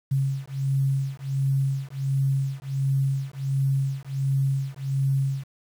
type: beating tone pair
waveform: sine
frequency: 135.4 / 136.8 Hz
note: C#3 / C#3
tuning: -40 / -23 cents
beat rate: 1.4 Hz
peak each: -25 / -25 dBFS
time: 0.11-5.44 s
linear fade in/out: 10 ms
effects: 8-bit